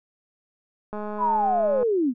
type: click train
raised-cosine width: 1 ms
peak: -20 dBFS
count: 190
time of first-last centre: 0.93-1.83 s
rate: 210 Hz
type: linear sweep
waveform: sine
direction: down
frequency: 1022 to 225.9 Hz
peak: -19 dBFS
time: 1.18-2.14 s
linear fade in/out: 50 ms
effects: none